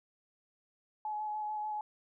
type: tone with vibrato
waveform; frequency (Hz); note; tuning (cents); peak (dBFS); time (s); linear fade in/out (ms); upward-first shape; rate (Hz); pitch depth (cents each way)
sine; 849; G#5; +38; -34; 1.05-1.81; 2; square; 6.8; 13
effects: none